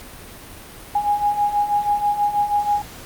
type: beating tone pair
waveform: sine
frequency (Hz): 820 / 826.2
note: G#5 / G#5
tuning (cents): -22 / -9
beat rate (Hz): 6.2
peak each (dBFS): -23 / -18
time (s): 0.95-2.82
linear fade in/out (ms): 5
effects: pink hiss -39 dBFS RMS until 3.05 s + Opus 48 kbps